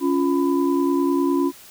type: tone cluster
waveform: sine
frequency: 279.7 / 349.6 / 1000 Hz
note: C#4 / F4 / B5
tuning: +16 / +2 / +21 cents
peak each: -19 / -21 / -28 dBFS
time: 0-1.52 s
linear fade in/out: 50 ms
effects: white hiss -45 dBFS RMS until 1.7 s